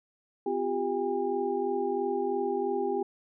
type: tone cluster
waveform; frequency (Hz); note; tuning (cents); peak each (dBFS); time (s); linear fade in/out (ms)
sine; 256 / 354.1 / 397.1 / 808; C4 / F4 / G4 / G#5; -38 / +24 / +22 / -48; -36 / -33 / -29 / -34; 0.46-3.03; 5
effects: none